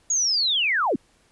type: linear sweep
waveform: sine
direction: down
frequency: 6810 to 186.2 Hz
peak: -19 dBFS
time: 0.1-0.96 s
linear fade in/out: 5 ms
effects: pink hiss -61 dBFS RMS until 1.31 s + resampled to 24000 Hz